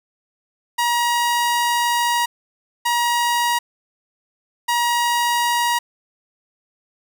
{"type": "tone bursts at uneven times", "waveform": "sawtooth", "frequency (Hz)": 953, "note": "A#5", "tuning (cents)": 38, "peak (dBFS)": -13, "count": 3, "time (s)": [[0.78, 2.26], [2.85, 3.59], [4.68, 5.79]], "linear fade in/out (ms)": 10, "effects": []}